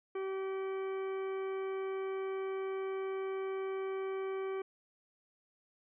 harmonic tone, 384.4 Hz, G4, 34 cents flat, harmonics 1 / 2 / 3 / 4 / 5 / 6 / 8, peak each -35 / -50 / -47 / -55 / -58 / -53 / -63 dBFS, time 0.15-4.62 s, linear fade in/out 5 ms, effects none

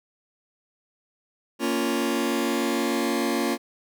sawtooth chord, Bb minor, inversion none, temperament just, 233.1 / 279.7 / 349.6 Hz, Bb3 / Db4 / F4, 0 / +16 / +2 cents, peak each -23 dBFS, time 1.59-3.58 s, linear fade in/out 50 ms, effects none

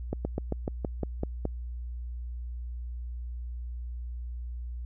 slowing click train, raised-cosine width 2 ms, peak -16 dBFS, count 9, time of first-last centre 0.13-1.453 s, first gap 120 ms, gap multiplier 1.09, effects added 60 Hz sine -34 dBFS peak until 4.85 s

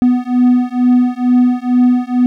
triangle beating tone pair, 246.9 / 249.1 Hz, B3 / B3, 0 / +15 cents, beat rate 2.2 Hz, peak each -10 dBFS, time 0.02-2.26 s, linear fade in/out 0 ms, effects none

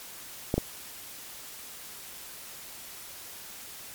clicks, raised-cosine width 2 ms, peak -11 dBFS, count 2, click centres 0.541 / 0.58 s, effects white hiss -44 dBFS RMS until 3.94 s + MP3 96 kbps

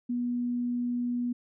sine tone, 243.1 Hz, B3, 27 cents flat, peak -27 dBFS, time 0.09-1.33 s, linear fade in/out 10 ms, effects none

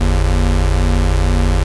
square tone pair together, 47.03 / 79.1 Hz, F#1 / D#2, +29 / +29 cents, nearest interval major sixth, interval 900 cents, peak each -13 / -17 dBFS, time 0-1.64 s, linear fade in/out 10 ms, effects resampled to 24000 Hz + 8-bit

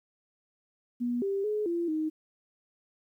sine tone with pitch steps, 242.2 / 394.3 / 423 / 341.8 / 312.2 Hz, B3 / G4 / G#4 / F4 / D#4, -34 / +10 / +32 / -37 / +6 cents, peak -27 dBFS, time 1-2.1 s, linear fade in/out 20 ms, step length 220 ms, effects 11-bit

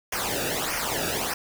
pink noise with flanger, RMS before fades -28 dBFS, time 0.12-1.34 s, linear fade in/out 5 ms, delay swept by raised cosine 0.25 to 0.97 ms, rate 1.6 Hz, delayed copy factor -0.8, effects none

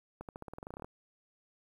accelerating click train, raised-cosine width 1 ms, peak -29 dBFS, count 15, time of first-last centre 0.21-0.845 s, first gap 78 ms, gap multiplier 0.91, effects 10-bit

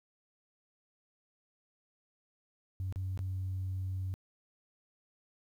sine tone with dropouts, 93.9 Hz, F#2, 26 cents sharp, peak -32 dBFS, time 2.8-4.14 s, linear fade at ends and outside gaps 0 ms, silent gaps 2.925-2.959 / 3.175-3.191 s, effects tanh soft clip ceiling -30 dBFS + 11-bit

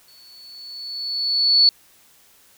sine tone with exponential growth, 4435 Hz, C#8, in tune, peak -9 dBFS, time 0.08-1.69 s, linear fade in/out 1 ms, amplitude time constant 350 ms, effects white hiss -54 dBFS RMS until 2.57 s

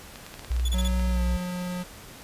clicks, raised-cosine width 0.2 ms, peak -23 dBFS, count 12, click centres 0.158 / 0.265 / 0.341 / 0.394 / 0.447 / 0.517 / 0.565 / 0.597 / 0.73 / 0.792 / 0.852 / 0.996 s
sine tone with vibrato, 60.6 Hz, B1, 32 cents flat, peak -22 dBFS, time 0.5-1.37 s, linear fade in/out 10 ms, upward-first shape triangle, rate 9.1 Hz, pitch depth 21 cents each way
sawtooth tone bursts, 3439 Hz, A7, 40 cents flat, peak -28 dBFS, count 4, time 0.65-0.88 s, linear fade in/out 5 ms, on 35 ms, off 30 ms
square tone with pitch glide, 184.5 to 179.56 Hz, F#3 to F3, -5 to +48 cents, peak -30 dBFS, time 0.73-1.84 s, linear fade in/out 20 ms, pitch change -47 cents, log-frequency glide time 1.1-1.21 s
effects pink hiss -45 dBFS RMS until 2.23 s + resampled to 32000 Hz

